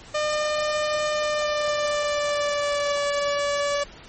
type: tone with pitch glide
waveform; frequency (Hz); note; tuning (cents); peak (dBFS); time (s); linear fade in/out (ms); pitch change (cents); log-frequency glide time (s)
sawtooth; 604 to 574.1; D5 to D5; +48 to -39; -18; 0.14-3.84; 10; -87; 1.1-3.02
effects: pink hiss -45 dBFS RMS until 4.08 s + MP3 32 kbps